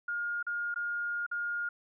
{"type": "tone with dropouts", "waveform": "sine", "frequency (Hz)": 1420, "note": "F6", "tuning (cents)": 28, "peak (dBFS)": -31, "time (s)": [0.08, 1.69], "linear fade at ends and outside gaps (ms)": 5, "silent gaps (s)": [[0.428, 0.466], [0.743, 0.759], [1.265, 1.313]], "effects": []}